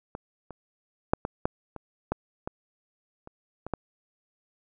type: clicks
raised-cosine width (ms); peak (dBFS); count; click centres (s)
1; -21 / -26 / -6 / -15 / -10 / -24 / -12 / -18 / -29 / -22 / -14; 11; 0.151 / 0.507 / 1.135 / 1.251 / 1.455 / 1.763 / 2.12 / 2.475 / 3.274 / 3.666 / 3.737
effects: none